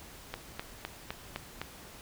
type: click train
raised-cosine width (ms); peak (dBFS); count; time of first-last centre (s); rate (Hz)
0.3; -19; 6; 0.34-1.616; 3.92
effects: pink hiss -50 dBFS RMS until 2.01 s